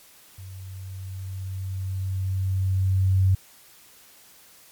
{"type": "tone with level ramp", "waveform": "sine", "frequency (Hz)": 94.8, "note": "F#2", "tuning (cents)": 43, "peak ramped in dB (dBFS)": [-37, -15], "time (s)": [0.38, 3.35], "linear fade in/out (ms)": 5, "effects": ["white hiss -52 dBFS RMS until 4.71 s", "MP3 96 kbps"]}